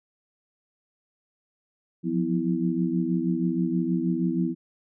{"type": "tone cluster", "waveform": "sine", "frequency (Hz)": [173.6, 179.9, 250.9, 328.1], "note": ["F3", "F#3", "B3", "E4"], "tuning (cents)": [-10, -48, 28, -8], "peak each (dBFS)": -28, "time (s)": [2.03, 4.55], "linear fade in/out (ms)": 50, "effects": []}